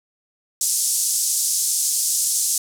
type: band-pass noise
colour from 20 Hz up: pink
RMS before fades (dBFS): -21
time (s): 0.61-2.58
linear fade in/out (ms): 2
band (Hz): 6100 to 11000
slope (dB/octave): 24
effects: none